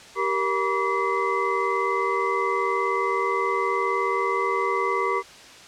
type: tone cluster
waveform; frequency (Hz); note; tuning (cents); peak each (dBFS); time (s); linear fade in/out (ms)
sine; 389.6 / 468.7 / 969 / 1148 / 2046; G4 / A#4 / B5 / D6 / C7; -11 / +9 / -33 / -40 / -39; -27 / -29 / -29 / -25 / -30; 0.15-5.23; 50
effects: white hiss -45 dBFS RMS until 5.67 s + low-pass 6000 Hz 12 dB/octave